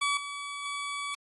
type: tone with level steps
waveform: 20% pulse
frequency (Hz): 1142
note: D6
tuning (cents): -49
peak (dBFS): -21 / -31 / -28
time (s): 0.01-1.15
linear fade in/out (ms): 10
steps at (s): 0.17 / 0.65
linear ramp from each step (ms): 2
effects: AAC 32 kbps